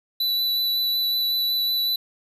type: tone with vibrato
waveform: square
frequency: 3967 Hz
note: B7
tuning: 7 cents sharp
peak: -21 dBFS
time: 0.2-1.96 s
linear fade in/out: 5 ms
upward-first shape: sine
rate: 5.4 Hz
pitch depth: 11 cents each way
effects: none